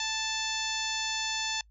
harmonic tone, 880 Hz, A5, in tune, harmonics 1 / 2 / 3 / 4 / 5 / 6 / 7 / 8, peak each -38 / -38 / -37 / -35 / -38 / -40 / -39 / -41 dBFS, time 0-1.61 s, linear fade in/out 2 ms, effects noise-tail reverb RT60 0.1 s tail -26 dB re dry + added 53 Hz sine -56 dBFS peak until 1.7 s

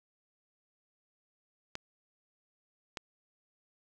clicks, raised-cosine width 0.2 ms, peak -20 dBFS, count 2, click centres 1.754 / 2.972 s, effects none

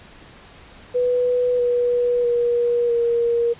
sine tone with pitch steps, 493.9 / 486 / 478.2 / 470.5 Hz, B4 / B4 / A#4 / A#4, 0 / -28 / +44 / +16 cents, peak -16 dBFS, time 0.94-3.54 s, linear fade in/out 20 ms, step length 650 ms, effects pink hiss -45 dBFS RMS until 3.59 s + resampled to 8000 Hz

